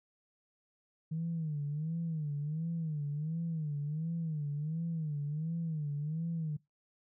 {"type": "tone with vibrato", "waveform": "sine", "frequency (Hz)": 155.56, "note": "D#3", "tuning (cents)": 0, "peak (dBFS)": -32, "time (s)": [1.11, 6.57], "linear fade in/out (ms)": 10, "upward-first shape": "sine", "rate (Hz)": 1.4, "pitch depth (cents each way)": 130, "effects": ["noise-tail reverb RT60 0.2 s tail -23 dB re dry", "tanh soft clip ceiling -28 dBFS"]}